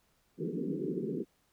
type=band-pass noise; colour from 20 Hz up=white; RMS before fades=-35 dBFS; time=0.37-1.25 s; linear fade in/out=50 ms; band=150 to 450 Hz; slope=96 dB/octave; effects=pink hiss -72 dBFS RMS until 1.52 s